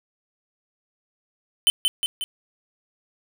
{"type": "tone with echo", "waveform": "square", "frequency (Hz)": 3055, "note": "G7", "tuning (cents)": -45, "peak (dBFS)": -14, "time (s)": [1.67, 1.7], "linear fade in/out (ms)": 0, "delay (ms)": 180, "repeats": 3, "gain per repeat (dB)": -4, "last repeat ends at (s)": 2.24, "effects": []}